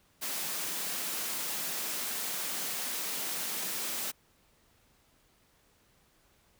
white high-pass noise, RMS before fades -35 dBFS, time 0.21-4.12 s, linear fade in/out 20 ms, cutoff 150 Hz, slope 96 dB/octave, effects pink hiss -67 dBFS RMS until 6.59 s

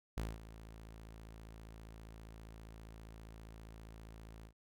sawtooth tone with ADSR envelope, 55 Hz, A1, in tune, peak -32 dBFS, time 0.17-4.53 s, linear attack 5 ms, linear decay 210 ms, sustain -15 dB, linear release 80 ms, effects none

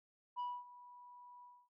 sine tone with ADSR envelope, 980 Hz, B5, 14 cents flat, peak -35 dBFS, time 0.36-1.69 s, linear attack 36 ms, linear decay 240 ms, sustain -20 dB, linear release 260 ms, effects noise-tail reverb RT60 0.1 s tail -25 dB re dry + tanh soft clip ceiling -37 dBFS

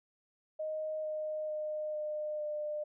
sine tone with pitch steps, 622 / 616.6 / 611.3 / 606 / 600.8 Hz, D#5 / D#5 / D#5 / D#5 / D5, -1 / -16 / -31 / -46 / +39 cents, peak -34 dBFS, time 0.59-2.84 s, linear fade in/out 10 ms, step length 450 ms, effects none

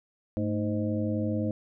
harmonic tone with a mistuned harmonic, 103.83 Hz, G#2, in tune, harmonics 1 / 2 / 3 / 5 / 6, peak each -31 / -30 / -32 / -35 / -39 dBFS, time 0.37-1.51 s, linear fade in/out 0 ms, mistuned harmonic 2, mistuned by +100 cents, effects none

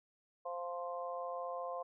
harmonic tone, 174.61 Hz, F3, in tune, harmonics 3 / 4 / 5 / 6, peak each -42 / -43 / -53 / -44 dBFS, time 0.45-1.83 s, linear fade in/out 10 ms, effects none

